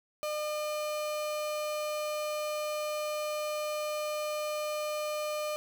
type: tone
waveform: 35% pulse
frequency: 604 Hz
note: D5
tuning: 48 cents sharp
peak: -30 dBFS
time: 0.23-5.56 s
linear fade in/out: 0 ms
effects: none